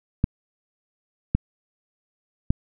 clicks, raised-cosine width 5 ms, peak -6 dBFS, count 3, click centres 0.241 / 1.35 / 2.505 s, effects none

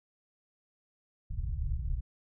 pink low-pass noise, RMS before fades -33 dBFS, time 1.3-2.01 s, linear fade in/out 10 ms, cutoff 130 Hz, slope 48 dB/octave, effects none

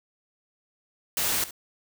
white noise with echo, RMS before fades -26 dBFS, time 1.17-1.44 s, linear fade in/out 2 ms, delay 69 ms, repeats 1, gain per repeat -15 dB, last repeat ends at 1.509 s, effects none

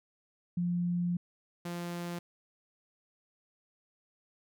sine / sawtooth tone pair in turn, 175.2 / 173.39 Hz, F3 / F3, +6 / -12 cents, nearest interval unison, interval 18 cents, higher first, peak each -28 / -32 dBFS, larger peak first, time 0.57-1.17 / 1.65-2.19 s, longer first, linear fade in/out 5 ms, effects none

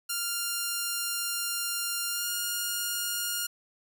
5% pulse tone with pitch glide, 1396.9 to 1418.9 Hz, F6 to F6, 0 to +27 cents, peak -18 dBFS, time 0.09-3.47 s, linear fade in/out 10 ms, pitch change +27 cents, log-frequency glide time 2.1-2.3 s, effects none

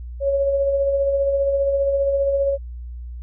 sine tone with tremolo, 554.4 Hz, C#5, in tune, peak -15 dBFS, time 0.2-2.58 s, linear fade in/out 50 ms, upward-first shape sine, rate 15 Hz, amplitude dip 35%, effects added 60 Hz sine -30 dBFS peak until 3.22 s

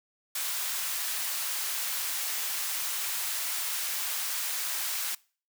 white high-pass noise, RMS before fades -32 dBFS, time 0.35-5.15 s, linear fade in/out 5 ms, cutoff 930 Hz, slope 12 dB/octave, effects noise-tail reverb RT60 0.4 s tail -23 dB re dry

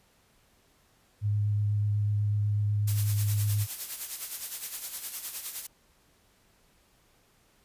sine tone with vibrato, 103.83 Hz, G#2, in tune, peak -24 dBFS, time 1.21-3.67 s, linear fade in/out 50 ms, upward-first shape sine, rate 8.1 Hz, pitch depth 11 cents each way
blue noise with tremolo, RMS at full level -33 dBFS, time 2.87-5.67 s, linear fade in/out 10 ms, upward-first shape sine, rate 9.7 Hz, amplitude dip 60%
effects pink hiss -65 dBFS RMS until 7.64 s + resampled to 32000 Hz

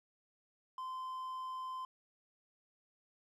triangle tone, 1033 Hz, C6, 22 cents flat, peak -38 dBFS, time 0.78-1.85 s, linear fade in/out 2 ms, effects none

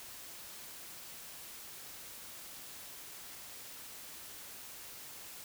silence, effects white hiss -49 dBFS RMS until 5.44 s

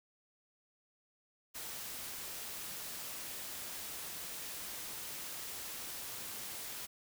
white noise, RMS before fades -44 dBFS, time 1.54-6.87 s, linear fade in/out 20 ms, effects none

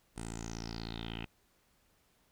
10% pulse tone with low-pass filter sweep, 56.4 Hz, A1, 44 cents sharp, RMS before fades -42 dBFS, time 0.16-1.26 s, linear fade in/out 10 ms, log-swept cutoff 9200 to 2700 Hz, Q 7.1, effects pink hiss -71 dBFS RMS until 2.31 s

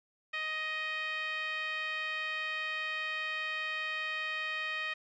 10% pulse tone with band-pass filter, 625 Hz, D#5, 8 cents sharp, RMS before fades -36 dBFS, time 0.33-4.94 s, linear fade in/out 10 ms, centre 2100 Hz, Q 1.9, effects resampled to 16000 Hz + 11-bit

